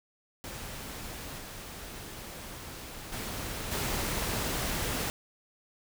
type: noise with level steps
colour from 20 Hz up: pink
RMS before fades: -41 / -43 / -37 / -32 dBFS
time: 0.44-5.1 s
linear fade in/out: 0 ms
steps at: 1.38 / 3.12 / 3.71 s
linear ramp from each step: 10 ms
effects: none